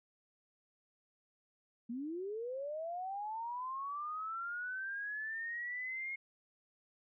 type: linear sweep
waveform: sine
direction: up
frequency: 224.6 to 2160 Hz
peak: -38 dBFS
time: 1.89-6.16 s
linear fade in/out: 10 ms
effects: none